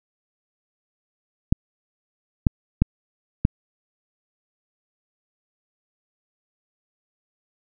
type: clicks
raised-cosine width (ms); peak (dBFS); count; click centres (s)
5; -3; 4; 1.525 / 2.468 / 2.82 / 3.451
effects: none